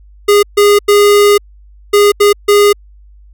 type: tone bursts at uneven times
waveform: square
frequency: 410 Hz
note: G#4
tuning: 22 cents flat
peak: -5 dBFS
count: 6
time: 0.28-0.43 / 0.57-0.79 / 0.88-1.38 / 1.93-2.12 / 2.2-2.33 / 2.48-2.73 s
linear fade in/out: 10 ms
effects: added 50 Hz sine -37 dBFS peak until 3.33 s